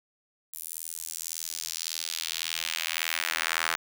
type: tone with high-pass filter sweep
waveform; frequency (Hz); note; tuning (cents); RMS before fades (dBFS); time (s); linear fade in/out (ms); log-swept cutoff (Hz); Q
sawtooth; 81.8; E2; -13; -33; 0.53-3.76; 0; 11000 to 1400; 1.4
effects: none